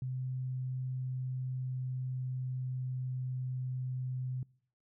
sine tone with pitch glide, 128.7 to 127.96 Hz, C3 to C3, -28 to -38 cents, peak -34 dBFS, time 0.02-4.43 s, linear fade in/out 2 ms, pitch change -10 cents, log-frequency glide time 1.13-3.26 s, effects noise-tail reverb RT60 0.6 s tail -25 dB re dry

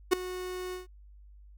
45% pulse tone with ADSR envelope, 366.1 Hz, F#4, 18 cents flat, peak -17 dBFS, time 0.11-0.87 s, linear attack 22 ms, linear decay 5 ms, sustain -18 dB, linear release 140 ms, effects added 50 Hz sine -50 dBFS peak until 1.57 s

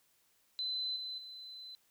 sine tone with level steps, 4035 Hz, B7, 36 cents sharp, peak -34 / -39 / -46 dBFS, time 0.59-1.75 s, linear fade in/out 0 ms, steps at 0.96 / 1.18 s, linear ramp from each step 2 ms, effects white hiss -72 dBFS RMS until 1.9 s

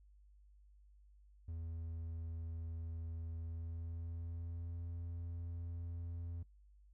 triangle tone with pitch glide, 82.41 to 85.12 Hz, E2 to F2, 0 to -44 cents, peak -40 dBFS, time 1.48-6.43 s, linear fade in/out 5 ms, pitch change +56 cents, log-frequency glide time 3.36-4.82 s, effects noise-tail reverb RT60 0.1 s tail -19 dB re dry + added 50 Hz sine -61 dBFS peak until 6.93 s

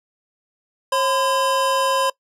square tone pair together, 540 / 1019.4 Hz, C#5 / C6, -45 / -45 cents, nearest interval major seventh, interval 1100 cents, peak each -21 / -20 dBFS, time 0.92-2.1 s, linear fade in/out 5 ms, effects noise-tail reverb RT60 0.1 s tail -22 dB re dry + low-pass 11000 Hz 12 dB/octave

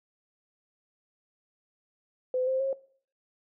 sine tone with pitch steps, 509 / 523.9 / 539.3 Hz, C5 / C5 / C#5, -48 / +2 / -48 cents, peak -25 dBFS, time 2.34-2.73 s, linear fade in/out 2 ms, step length 130 ms, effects noise-tail reverb RT60 0.5 s tail -20 dB re dry

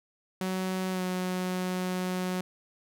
sawtooth tone with pitch glide, 186.7 to 183.28 Hz, F#3 to F#3, +16 to -16 cents, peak -25 dBFS, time 0.41-2.41 s, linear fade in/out 2 ms, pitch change -32 cents, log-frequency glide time 0.91-1.02 s, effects none

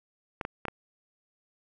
clicks, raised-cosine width 0.5 ms, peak -17 dBFS, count 4, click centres 0.412 / 0.451 / 0.653 / 0.683 s, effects none

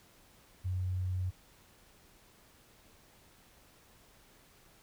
sine tone, 91.9 Hz, F#2, 11 cents flat, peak -31 dBFS, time 0.64-1.31 s, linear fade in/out 20 ms, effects pink hiss -62 dBFS RMS until 4.82 s

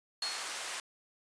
sine tone with exponential decay, 4307 Hz, C8, 49 cents sharp, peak -31 dBFS, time 0.22-0.64 s, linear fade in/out 5 ms, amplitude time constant 91 ms
pink high-pass noise, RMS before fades -39 dBFS, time 0.22-0.8 s, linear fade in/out 2 ms, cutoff 950 Hz, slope 12 dB/octave
effects resampled to 22050 Hz

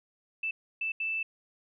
sine tone bursts at uneven times, 2644 Hz, E7, 5 cents sharp, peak -29 dBFS, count 3, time 0.43-0.51 / 0.81-0.92 / 1-1.23 s, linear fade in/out 5 ms, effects none

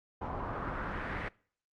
pink noise with low-pass filter sweep, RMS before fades -37 dBFS, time 0.21-1.29 s, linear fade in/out 10 ms, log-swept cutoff 940 to 2000 Hz, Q 2.3, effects noise-tail reverb RT60 0.5 s tail -24 dB re dry + Opus 48 kbps

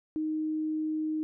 sine tone, 311.1 Hz, D#4, in tune, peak -28 dBFS, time 0.16-1.23 s, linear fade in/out 0 ms, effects none

